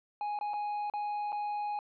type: tone with dropouts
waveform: triangle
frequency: 830.6 Hz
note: G#5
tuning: in tune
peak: -30 dBFS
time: 0.21-1.79 s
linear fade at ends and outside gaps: 1 ms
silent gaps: 0.389-0.411 / 0.535-0.539 / 0.899-0.937 / 1.321-1.327 s
effects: resampled to 11025 Hz